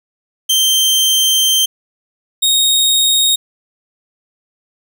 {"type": "tone pair in turn", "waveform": "sawtooth", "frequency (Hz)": [3136, 3734], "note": ["G7", "A#7"], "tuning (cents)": [0, 2], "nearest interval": "minor third", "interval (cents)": 302, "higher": "second", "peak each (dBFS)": -7, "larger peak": "neither", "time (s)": [[0.49, 1.66], [2.42, 3.36]], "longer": "first", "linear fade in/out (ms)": 10, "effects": []}